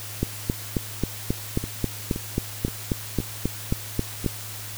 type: two click trains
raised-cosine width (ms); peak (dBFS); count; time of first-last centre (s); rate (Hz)
3; -17 / -9; 6 / 16; 1.64-4.244 / 0.23-4.262; 1.92 / 3.72
effects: added 105 Hz sine -39 dBFS peak until 4.77 s + white hiss -37 dBFS RMS until 4.77 s